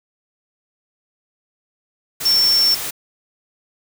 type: tone in noise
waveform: sine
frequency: 5430 Hz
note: F8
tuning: 50 cents flat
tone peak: -12 dBFS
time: 2.25-2.75 s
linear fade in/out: 10 ms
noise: white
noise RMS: -26 dBFS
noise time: 2.2-2.91 s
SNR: +11 dB
effects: none